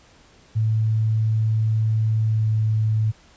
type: tone with pitch glide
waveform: sine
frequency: 110 to 109.18 Hz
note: A2 to A2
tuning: 0 to -13 cents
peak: -17 dBFS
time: 0.55-3.12 s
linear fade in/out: 20 ms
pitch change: -13 cents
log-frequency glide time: 2.26-2.48 s
effects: pink hiss -53 dBFS RMS until 3.36 s + resampled to 16000 Hz